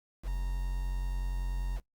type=tone with quantisation; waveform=triangle; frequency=45.2 Hz; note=F#1; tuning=40 cents flat; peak=-28 dBFS; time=0.23-1.81 s; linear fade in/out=50 ms; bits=8; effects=noise-tail reverb RT60 0.1 s tail -22 dB re dry + Opus 48 kbps